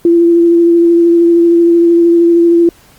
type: tone with vibrato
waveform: sine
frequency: 339.9 Hz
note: F4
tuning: 47 cents flat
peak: -4 dBFS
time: 0.05-2.69 s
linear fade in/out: 2 ms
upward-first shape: triangle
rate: 13 Hz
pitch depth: 18 cents each way
effects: pink hiss -44 dBFS RMS until 2.98 s + Opus 24 kbps